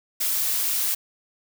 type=noise; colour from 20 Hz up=blue; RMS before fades=-24 dBFS; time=0.2-0.95 s; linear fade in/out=10 ms; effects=none